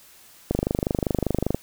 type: click train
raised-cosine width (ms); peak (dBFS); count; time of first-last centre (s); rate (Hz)
2; -8; 27; 0.51-1.546; 25.1
effects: white hiss -51 dBFS RMS until 1.62 s